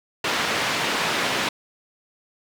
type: band-pass noise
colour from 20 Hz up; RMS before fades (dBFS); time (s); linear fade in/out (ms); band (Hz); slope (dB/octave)
white; -24; 0.24-1.49; 5; 140 to 3000; 12
effects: none